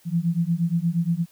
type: beating tone pair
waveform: sine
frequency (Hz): 165 / 173.5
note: E3 / F3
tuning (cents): +2 / -11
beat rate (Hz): 8.5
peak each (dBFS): -23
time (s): 0.05-1.26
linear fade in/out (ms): 50
effects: white hiss -57 dBFS RMS until 1.31 s